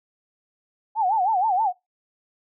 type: tone with vibrato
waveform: sine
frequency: 807 Hz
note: G#5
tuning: 50 cents flat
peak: -18 dBFS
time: 0.95-1.73 s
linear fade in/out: 50 ms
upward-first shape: sine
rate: 6.3 Hz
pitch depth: 200 cents each way
effects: noise-tail reverb RT60 0.2 s tail -25 dB re dry